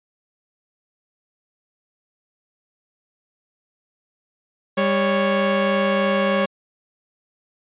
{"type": "tone pair together", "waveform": "sawtooth", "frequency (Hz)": [199.21, 554.4], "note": ["G3", "C#5"], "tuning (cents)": [28, 0], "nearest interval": "octave + tritone", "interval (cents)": 1772, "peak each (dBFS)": [-17, -15], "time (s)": [4.77, 6.46], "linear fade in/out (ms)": 10, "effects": ["resampled to 8000 Hz"]}